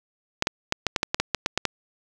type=clicks; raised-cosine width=0.2 ms; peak=-4 dBFS; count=12; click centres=0.424 / 0.471 / 0.724 / 0.867 / 0.962 / 1.031 / 1.145 / 1.2 / 1.347 / 1.461 / 1.576 / 1.653 s; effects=none